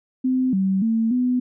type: tone with pitch steps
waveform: sine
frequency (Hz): 257.3 / 191.6 / 225 / 249.9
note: C4 / G3 / A3 / B3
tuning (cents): -29 / -39 / +39 / +21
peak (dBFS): -17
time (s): 0.24-1.4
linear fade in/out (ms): 10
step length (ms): 290
effects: none